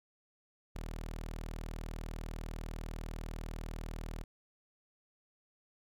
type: tone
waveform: sawtooth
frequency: 40 Hz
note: D#1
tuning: 49 cents sharp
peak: -36 dBFS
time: 0.75-4.24 s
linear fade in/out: 10 ms
effects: none